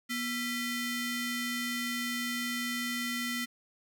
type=ring-modulated tone; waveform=sawtooth; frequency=1108.7 Hz; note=C#6; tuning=in tune; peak=-25 dBFS; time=0.09-3.46 s; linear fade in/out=20 ms; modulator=867 Hz; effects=none